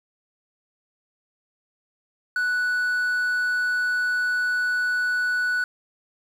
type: tone with quantisation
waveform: triangle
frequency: 1480 Hz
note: F#6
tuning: in tune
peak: -19 dBFS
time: 2.36-5.64 s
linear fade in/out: 2 ms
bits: 8
effects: none